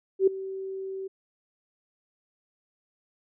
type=tone with ADSR envelope; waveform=sine; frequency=384.1 Hz; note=G4; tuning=35 cents flat; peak=-14 dBFS; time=0.19-1.08 s; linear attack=82 ms; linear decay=6 ms; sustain=-18 dB; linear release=13 ms; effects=none